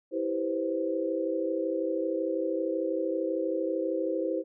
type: chord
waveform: sine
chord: C major seventh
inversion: first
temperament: just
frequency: 327 / 392.4 / 490.5 / 523.3 Hz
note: E4 / G4 / B4 / C5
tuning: -14 / +2 / -12 / 0 cents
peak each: -31 / -34 / -36 / -31 dBFS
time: 0.11-4.44 s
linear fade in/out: 50 ms
effects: none